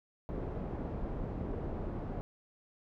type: low-pass noise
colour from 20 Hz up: pink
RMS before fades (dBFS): -38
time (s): 0.29-2.21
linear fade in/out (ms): 0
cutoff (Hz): 610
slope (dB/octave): 12
effects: none